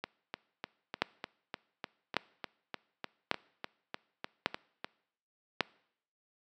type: two click trains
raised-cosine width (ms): 0.3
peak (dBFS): -20 / -10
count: 17 / 5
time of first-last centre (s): 0.04-4.845 / 1.02-5.607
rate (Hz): 3.33 / 0.872
effects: noise-tail reverb RT60 0.7 s tail -23 dB re dry + high-pass 200 Hz 12 dB/octave